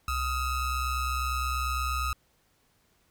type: ring-modulated tone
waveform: square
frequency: 659.3 Hz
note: E5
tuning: in tune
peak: -25 dBFS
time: 0.08-2.13 s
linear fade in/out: 2 ms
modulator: 595 Hz
effects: pink hiss -68 dBFS RMS until 3.1 s